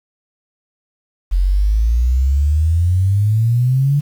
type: exponential sweep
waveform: sine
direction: up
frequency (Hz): 43.65 to 146.6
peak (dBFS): -11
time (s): 1.31-4.01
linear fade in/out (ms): 20
effects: 7-bit